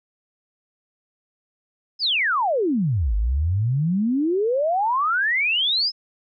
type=exponential two-way sweep; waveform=sine; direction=down then up; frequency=5274 to 49 to 5274 Hz; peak=-18 dBFS; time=1.99-5.92 s; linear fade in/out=50 ms; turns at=3.15 s; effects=none